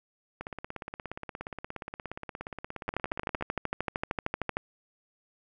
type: two click trains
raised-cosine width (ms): 0.5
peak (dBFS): -22 / -14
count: 52 / 23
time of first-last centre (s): 0.41-3.41 / 2.89-4.569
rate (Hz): 17 / 13.1
effects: none